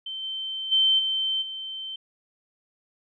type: tone with level steps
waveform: sine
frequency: 3100 Hz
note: G7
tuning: 20 cents flat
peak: -31 / -29 / -17 / -23 / -32 dBFS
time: 0.06-1.96 s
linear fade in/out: 5 ms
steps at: 0.22 / 0.71 / 0.98 / 1.41 s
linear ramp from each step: 20 ms
effects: none